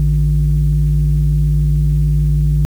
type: tone pair together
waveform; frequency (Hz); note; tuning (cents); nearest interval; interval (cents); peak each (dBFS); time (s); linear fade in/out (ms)
sine; 55.89 / 149.2; A1 / D3; +28 / +28; octave + perfect fourth; 1700; -12 / -12; 0-2.65; 0
effects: tanh soft clip ceiling -5 dBFS + 7-bit